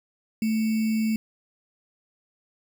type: tone with sample-and-hold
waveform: sine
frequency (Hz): 220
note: A3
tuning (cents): 0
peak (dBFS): -21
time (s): 0.42-1.16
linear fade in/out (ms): 2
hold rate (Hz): 2450
effects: none